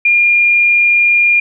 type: tone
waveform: sine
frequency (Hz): 2411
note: D7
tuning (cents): +45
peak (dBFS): -7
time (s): 0.05-1.4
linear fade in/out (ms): 5
effects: none